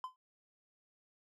triangle tone with exponential decay, 1024 Hz, C6, 38 cents flat, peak -33 dBFS, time 0.04-0.16 s, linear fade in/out 1 ms, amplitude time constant 24 ms, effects none

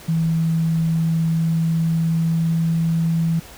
sine tone with pitch glide, 163.1 to 164.52 Hz, E3 to E3, -18 to -3 cents, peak -16 dBFS, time 0.08-3.4 s, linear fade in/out 10 ms, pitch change +15 cents, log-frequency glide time 1.29-2.81 s, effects pink hiss -41 dBFS RMS until 3.57 s

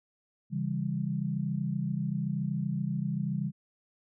sine chord, C# diminished, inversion none, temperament just, 138.59 / 166.31 / 199.57 Hz, C#3 / E3 / G3, 0 / +16 / +31 cents, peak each -33 dBFS, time 0.5-3.52 s, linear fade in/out 50 ms, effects none

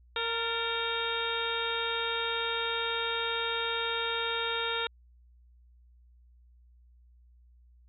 harmonic tone with a mistuned harmonic, 462.1 Hz, A#4, 15 cents flat, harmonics 1 / 2 / 3 / 4 / 5 / 6 / 7 / 8, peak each -36 / -38 / -35 / -41 / -39 / -41 / -40 / -35 dBFS, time 0.16-4.87 s, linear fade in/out 2 ms, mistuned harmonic 4, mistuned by -69 cents, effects added 60 Hz sine -56 dBFS peak until 7.88 s

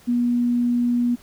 sine tone, 241.5 Hz, B3, 39 cents flat, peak -17 dBFS, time 0.07-1.16 s, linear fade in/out 20 ms, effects pink hiss -51 dBFS RMS until 1.22 s

